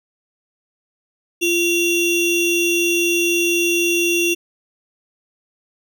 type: ring-modulated tone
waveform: square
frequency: 1546 Hz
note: G6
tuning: 24 cents flat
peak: -13 dBFS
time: 1.41-4.35 s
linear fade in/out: 20 ms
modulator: 1200 Hz
effects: none